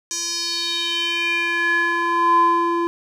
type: tone with band-pass filter sweep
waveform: square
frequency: 341.2 Hz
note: F4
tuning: 40 cents flat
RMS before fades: -20 dBFS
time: 0.11-2.87 s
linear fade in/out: 0 ms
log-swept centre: 6300 to 690 Hz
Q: 4.5
effects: none